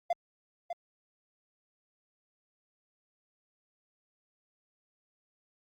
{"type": "tone with echo", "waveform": "triangle", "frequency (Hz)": 691, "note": "F5", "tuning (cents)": -19, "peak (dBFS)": -23, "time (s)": [0.1, 0.13], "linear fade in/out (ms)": 5, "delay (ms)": 600, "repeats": 1, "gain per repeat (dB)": -8, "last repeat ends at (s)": 0.73, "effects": ["Opus 48 kbps"]}